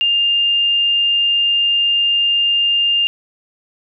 sine tone, 2806 Hz, F7, 8 cents sharp, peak -12 dBFS, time 0.01-3.07 s, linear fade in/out 0 ms, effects none

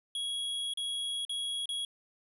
square tone with dropouts, 3322 Hz, G#7, in tune, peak -33 dBFS, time 0.15-1.85 s, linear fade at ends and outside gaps 2 ms, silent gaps 0.737-0.773 / 1.251-1.294 / 1.657-1.69 s, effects resampled to 24000 Hz

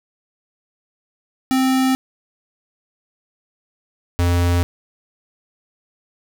square tone pair in turn, 261.6 / 87.3 Hz, C4 / F2, 0 / 0 cents, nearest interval octave + perfect fifth, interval 1900 cents, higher first, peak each -15 dBFS, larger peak neither, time 1.51-1.95 / 4.19-4.63 s, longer neither, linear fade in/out 0 ms, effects none

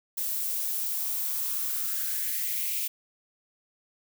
violet noise with high-pass filter sweep, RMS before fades -30 dBFS, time 0.17-2.88 s, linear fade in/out 10 ms, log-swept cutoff 450 to 2600 Hz, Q 4.2, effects none

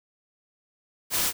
white noise, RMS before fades -25 dBFS, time 1.1-1.33 s, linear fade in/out 50 ms, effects none

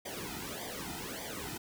pink noise with flanger, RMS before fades -41 dBFS, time 0.05-1.58 s, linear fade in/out 10 ms, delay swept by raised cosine 0.73 to 1.83 ms, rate 1.7 Hz, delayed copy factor -0.95, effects none

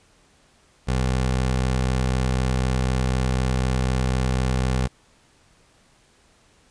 20% pulse tone, 64 Hz, C2, 38 cents flat, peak -15 dBFS, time 0.87-4.88 s, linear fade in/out 20 ms, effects pink hiss -58 dBFS RMS until 6.7 s + resampled to 22050 Hz

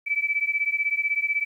sine beating tone pair, 2300 / 2316 Hz, D7 / D7, -37 / -25 cents, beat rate 16 Hz, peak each -25 dBFS, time 0.06-1.45 s, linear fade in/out 20 ms, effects 10-bit

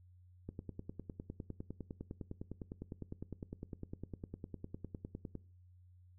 click train, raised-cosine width 3 ms, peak -30 dBFS, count 49, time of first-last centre 0.49-5.353 s, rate 9.87 Hz, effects noise-tail reverb RT60 0.4 s tail -20 dB re dry + added 90 Hz sine -59 dBFS peak until 6.18 s

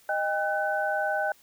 sine tone cluster, 620 / 798 / 1509 Hz, D#5 / G5 / F#6, -6 / +31 / +34 cents, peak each -29 dBFS, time 0.09-1.32 s, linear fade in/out 2 ms, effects white hiss -59 dBFS RMS until 1.42 s

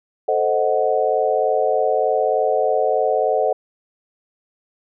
sine chord, A diminished seventh, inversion none, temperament equal, 440 / 523.3 / 622.3 / 740 Hz, A4 / C5 / Eb5 / Gb5, 0 / 0 / 0 / 0 cents, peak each -21 dBFS, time 0.28-3.53 s, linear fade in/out 5 ms, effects none

